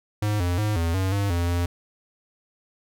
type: tone with pitch steps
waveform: square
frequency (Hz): 105.1 / 88.2 / 106 / 83.5 / 94.7 / 100.3 / 86.2 / 87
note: G#2 / F2 / G#2 / E2 / F#2 / G2 / F2 / F2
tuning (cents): +21 / +18 / +36 / +23 / +41 / +40 / -22 / -6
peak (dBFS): -22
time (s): 0.22-1.66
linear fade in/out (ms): 5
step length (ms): 180
effects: none